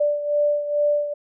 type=beating tone pair; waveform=sine; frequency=587 / 589.3 Hz; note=D5 / D5; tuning=-1 / +6 cents; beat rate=2.3 Hz; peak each=-19 / -25 dBFS; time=0-1.14 s; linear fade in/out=10 ms; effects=none